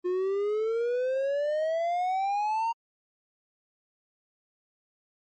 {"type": "exponential sweep", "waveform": "triangle", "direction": "up", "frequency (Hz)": [355.1, 932.3], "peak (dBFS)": -23, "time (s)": [0.04, 2.73], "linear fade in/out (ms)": 20, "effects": ["MP3 32 kbps"]}